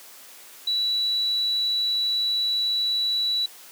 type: tone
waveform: sine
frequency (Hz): 3936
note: B7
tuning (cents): -7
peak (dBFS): -21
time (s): 0.67-3.46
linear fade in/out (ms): 5
effects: white hiss -46 dBFS RMS until 3.71 s + high-pass 300 Hz 12 dB/octave